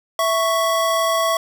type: tone pair together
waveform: square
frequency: 659.3 / 1111.3 Hz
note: E5 / C#6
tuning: 0 / +4 cents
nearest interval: major sixth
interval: 904 cents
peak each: -20 dBFS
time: 0.19-1.37 s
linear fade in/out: 2 ms
effects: none